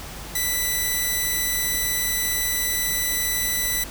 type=tone; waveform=5% pulse; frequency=1982 Hz; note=B6; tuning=6 cents sharp; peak=-11 dBFS; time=0.35-3.84 s; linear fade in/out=5 ms; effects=added 50 Hz sine -38 dBFS peak until 3.9 s + pink hiss -37 dBFS RMS until 3.9 s